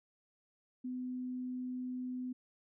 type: tone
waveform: sine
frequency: 252.3 Hz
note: B3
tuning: 37 cents sharp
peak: -37 dBFS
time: 0.84-2.33 s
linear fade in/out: 10 ms
effects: none